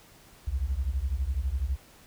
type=beating tone pair; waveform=sine; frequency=60.6 / 72.6 Hz; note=B1 / D2; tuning=-32 / -19 cents; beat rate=12 Hz; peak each=-28 dBFS; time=0.47-1.77 s; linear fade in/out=10 ms; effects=tanh soft clip ceiling -21 dBFS + pink hiss -55 dBFS RMS until 2.06 s